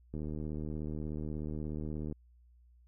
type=click train; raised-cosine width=3 ms; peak=-27 dBFS; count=153; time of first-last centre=0.14-2.124 s; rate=76.6 Hz; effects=added 60 Hz sine -59 dBFS peak until 2.87 s